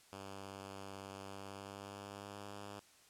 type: tone with pitch glide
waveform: 5% pulse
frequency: 98 to 101.57 Hz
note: G2 to G#2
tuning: 0 to -38 cents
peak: -36 dBFS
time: 0.12-2.8 s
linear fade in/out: 10 ms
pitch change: +62 cents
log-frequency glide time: 1.24-2.53 s
effects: white hiss -65 dBFS RMS until 3.09 s + low-pass 10000 Hz 12 dB/octave